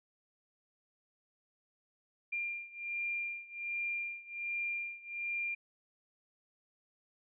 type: beating tone pair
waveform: sine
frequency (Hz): 2392 / 2393.3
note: D7 / D7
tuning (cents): +31 / +32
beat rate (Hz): 1.3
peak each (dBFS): -38 / -40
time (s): 2.32-5.55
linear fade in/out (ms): 10
effects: none